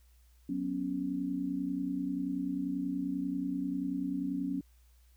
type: chord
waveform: sine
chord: F# suspended fourth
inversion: none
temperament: equal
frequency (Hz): 185 / 246.9 / 277.2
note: F#3 / B3 / C#4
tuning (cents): 0 / 0 / 0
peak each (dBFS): -38 / -38 / -33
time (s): 0.49-4.61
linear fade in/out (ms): 5
effects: added 60 Hz sine -59 dBFS peak until 5.16 s + white hiss -71 dBFS RMS until 5.16 s